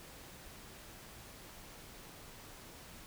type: silence
effects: pink hiss -53 dBFS RMS until 3.06 s